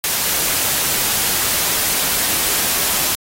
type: noise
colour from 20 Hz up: white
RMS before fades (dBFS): -18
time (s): 0.04-3.15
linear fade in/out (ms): 0
effects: AAC 48 kbps